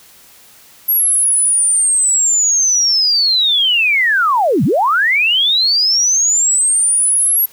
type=linear two-way sweep; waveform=sine; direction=down then up; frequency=11620 to 116.54 to 11620 Hz; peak=-10 dBFS; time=0.88-7.46 s; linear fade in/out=10 ms; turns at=4.64 s; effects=white hiss -44 dBFS RMS until 7.52 s